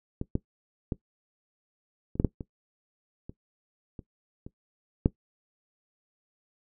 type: clicks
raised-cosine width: 3 ms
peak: -18 / -13 / -16 / -26 / -9 / -9 / -23 / -27 / -27 / -28 / -7 dBFS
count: 11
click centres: 0.214 / 0.354 / 0.922 / 2.155 / 2.199 / 2.247 / 2.408 / 3.295 / 3.992 / 4.465 / 5.059 s
effects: noise-tail reverb RT60 0.1 s tail -18 dB re dry